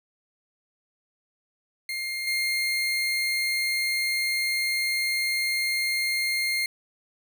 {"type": "tone with level steps", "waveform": "30% pulse", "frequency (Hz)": 2120, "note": "C7", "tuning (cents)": 22, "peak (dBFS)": [-26, -21], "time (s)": [1.89, 6.66], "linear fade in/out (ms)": 2, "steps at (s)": 2.27, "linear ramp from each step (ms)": 5, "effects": []}